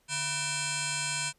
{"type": "tone with frequency modulation", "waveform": "sine", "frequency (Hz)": 2637, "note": "E7", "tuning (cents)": 0, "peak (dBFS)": -29, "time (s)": [0.08, 1.33], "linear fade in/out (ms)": 50, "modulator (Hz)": 830, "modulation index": 7.3, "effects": ["pink hiss -69 dBFS RMS until 1.38 s", "resampled to 32000 Hz"]}